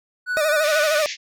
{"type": "tone with tremolo", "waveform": "triangle", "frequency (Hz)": 1480, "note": "F#6", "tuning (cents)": 0, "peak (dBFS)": -19, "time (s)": [0.26, 1.02], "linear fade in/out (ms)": 50, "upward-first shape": "square", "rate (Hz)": 4.3, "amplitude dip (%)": 50}
{"type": "tone with vibrato", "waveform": "40% pulse", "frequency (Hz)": 611, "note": "D#5", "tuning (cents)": -32, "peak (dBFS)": -17, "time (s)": [0.37, 1.06], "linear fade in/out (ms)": 0, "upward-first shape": "sine", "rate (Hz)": 13, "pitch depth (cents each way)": 77}
{"type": "band-pass noise", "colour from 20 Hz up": "pink", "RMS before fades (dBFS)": -30, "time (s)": [0.61, 1.17], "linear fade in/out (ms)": 50, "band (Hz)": [1800, 6700], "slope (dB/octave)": 96}
{"effects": []}